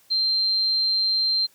sine tone, 4151 Hz, C8, 15 cents flat, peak -19 dBFS, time 0.1-1.47 s, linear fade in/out 20 ms, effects white hiss -58 dBFS RMS until 1.54 s + high-pass 60 Hz 12 dB/octave

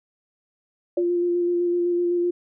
sine tone with exponential decay, 573 Hz, D5, 43 cents flat, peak -21 dBFS, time 0.97-1.07 s, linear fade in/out 5 ms, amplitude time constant 20 ms
sine tone with vibrato, 349.6 Hz, F4, 2 cents sharp, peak -19 dBFS, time 0.97-2.31 s, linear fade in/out 10 ms, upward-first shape square, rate 7.9 Hz, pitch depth 12 cents each way
effects none

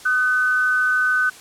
sine tone pair together, 1244.5 / 1511.1 Hz, D#6 / F#6, 0 / +36 cents, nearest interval minor third, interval 336 cents, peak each -25 / -16 dBFS, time 0.05-1.3 s, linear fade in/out 10 ms, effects white hiss -42 dBFS RMS until 1.4 s + low-pass 10000 Hz 12 dB/octave

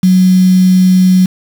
sine tone with quantisation, 185 Hz, F#3, in tune, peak -4 dBFS, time 0.03-1.26 s, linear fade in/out 5 ms, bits 4, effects none

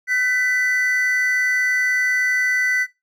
triangle tone pair together, 1516.6 / 1987 Hz, F#6 / B6, +42 / +10 cents, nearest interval perfect fourth, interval 468 cents, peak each -21 / -16 dBFS, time 0.07-2.87 s, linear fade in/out 50 ms, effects noise-tail reverb RT60 0.2 s tail -19 dB re dry

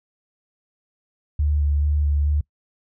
sine tone with vibrato, 73.3 Hz, D2, 3 cents flat, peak -17 dBFS, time 1.39-2.41 s, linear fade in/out 5 ms, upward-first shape square, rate 2.3 Hz, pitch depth 16 cents each way, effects noise-tail reverb RT60 0.1 s tail -23 dB re dry

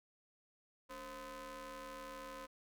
sawtooth ring-modulated tone, 246.9 Hz, B3, in tune, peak -40 dBFS, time 0.89-2.47 s, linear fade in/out 20 ms, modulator 777 Hz, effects none

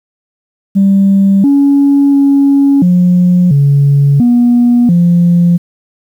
sine tone with pitch steps, 196 / 280.8 / 278.7 / 178.8 / 141.3 / 241.2 / 173.3 Hz, G3 / C#4 / C#4 / F3 / C#3 / B3 / F3, 0 / +22 / +9 / +41 / +34 / -41 / -13 cents, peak -3 dBFS, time 0.75-5.58 s, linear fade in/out 20 ms, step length 690 ms, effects tanh soft clip ceiling -1 dBFS + 7-bit

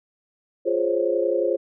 sine chord, Db major seventh, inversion first, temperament equal, 349.2 / 415.3 / 523.3 / 554.4 Hz, F4 / Ab4 / C5 / Db5, 0 / 0 / 0 / 0 cents, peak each -25 / -26 / -23 / -26 dBFS, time 0.65-1.57 s, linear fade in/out 20 ms, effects none

